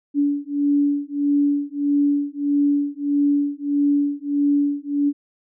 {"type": "beating tone pair", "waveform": "sine", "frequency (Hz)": [286.1, 287.7], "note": ["D4", "D4"], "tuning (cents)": [-45, -36], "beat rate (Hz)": 1.6, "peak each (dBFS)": -20, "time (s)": [0.14, 5.13], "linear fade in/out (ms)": 50, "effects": []}